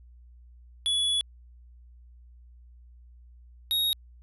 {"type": "tone pair in turn", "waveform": "square", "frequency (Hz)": [3400, 3762], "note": ["G#7", "A#7"], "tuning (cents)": [40, 15], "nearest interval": "major second", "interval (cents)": 175, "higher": "second", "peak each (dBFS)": -24, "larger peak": "neither", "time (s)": [[0.86, 1.21], [3.71, 3.93]], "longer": "first", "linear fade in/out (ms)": 0, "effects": ["added 60 Hz sine -49 dBFS peak until 4.22 s", "resampled to 32000 Hz"]}